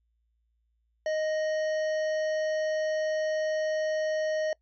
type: harmonic tone with a mistuned harmonic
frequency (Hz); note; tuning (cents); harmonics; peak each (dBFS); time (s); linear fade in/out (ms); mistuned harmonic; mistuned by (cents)
622.3; D#5; 0; 1 / 3 / 5 / 7 / 9 / 10; -26 / -38 / -48 / -51 / -49 / -57; 1.06-4.53; 2; 5; -51
effects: noise-tail reverb RT60 0.1 s tail -24 dB re dry + added 57 Hz sine -70 dBFS peak until 4.61 s